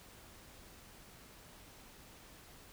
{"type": "silence", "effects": ["pink hiss -57 dBFS RMS until 2.72 s"]}